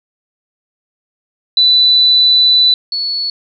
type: tone pair in turn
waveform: sine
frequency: 3983 / 4413 Hz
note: B7 / C#8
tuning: +14 / -9 cents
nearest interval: major second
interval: 177 cents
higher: second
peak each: -6 / -15 dBFS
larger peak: first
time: 1.57-2.74 / 2.92-3.3 s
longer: first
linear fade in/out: 2 ms
effects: none